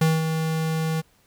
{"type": "tone with ADSR envelope", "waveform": "square", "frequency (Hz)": 160, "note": "D#3", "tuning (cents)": 49, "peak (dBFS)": -16, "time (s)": [0.01, 1.02], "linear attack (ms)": 6, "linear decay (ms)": 200, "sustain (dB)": -7, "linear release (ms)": 24, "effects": ["pink hiss -61 dBFS RMS until 1.26 s"]}